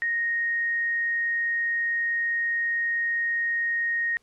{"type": "tone", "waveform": "sine", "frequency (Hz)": 1864.7, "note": "A#6", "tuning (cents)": 0, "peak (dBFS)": -23, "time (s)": [0.02, 4.17], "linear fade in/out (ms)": 0, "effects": ["pink hiss -66 dBFS RMS until 4.22 s", "low-pass 10000 Hz 12 dB/octave"]}